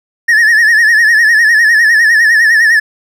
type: tone with vibrato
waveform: triangle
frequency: 1798 Hz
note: A6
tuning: 37 cents sharp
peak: -3 dBFS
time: 0.28-2.8 s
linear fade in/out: 10 ms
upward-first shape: sine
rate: 9.9 Hz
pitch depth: 91 cents each way
effects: none